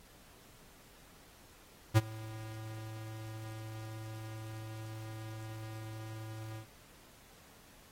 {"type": "tone with ADSR envelope", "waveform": "square", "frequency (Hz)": 110, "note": "A2", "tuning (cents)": 0, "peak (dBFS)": -20, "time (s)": [1.94, 6.67], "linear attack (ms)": 32, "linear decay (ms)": 32, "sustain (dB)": -23, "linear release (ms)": 95, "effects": ["pink hiss -60 dBFS RMS until 7.91 s", "AAC 48 kbps"]}